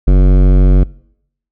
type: tone with hard clipping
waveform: sine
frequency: 46.74 Hz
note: F#1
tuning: 18 cents sharp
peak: -6 dBFS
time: 0.07-0.84 s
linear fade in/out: 10 ms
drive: 16 dB
effects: noise-tail reverb RT60 0.7 s tail -23 dB re dry